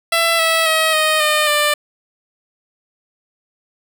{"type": "tone with pitch steps", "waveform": "10% pulse", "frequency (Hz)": [668, 652.4, 637.1, 622.2, 607.6, 593.4], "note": ["E5", "E5", "D#5", "D#5", "D#5", "D5"], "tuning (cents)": [23, -18, 41, 0, -41, 18], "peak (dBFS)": -5, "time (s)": [0.12, 1.74], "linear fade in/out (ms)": 5, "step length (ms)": 270, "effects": []}